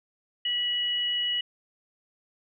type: tone pair together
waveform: sine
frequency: 1951 / 2923 Hz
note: B6 / F#7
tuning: -22 / -22 cents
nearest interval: perfect fifth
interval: 700 cents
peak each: -36 / -25 dBFS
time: 0.45-1.41 s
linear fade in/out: 5 ms
effects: none